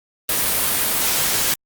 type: noise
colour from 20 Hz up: white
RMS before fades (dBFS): -19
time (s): 0.29-1.54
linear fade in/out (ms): 2
effects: Opus 32 kbps